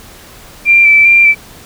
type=tone with vibrato; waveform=sine; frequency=2349 Hz; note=D7; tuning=in tune; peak=-3 dBFS; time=0.65-1.35 s; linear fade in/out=50 ms; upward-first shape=square; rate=2.5 Hz; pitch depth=19 cents each way; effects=pink hiss -36 dBFS RMS until 1.65 s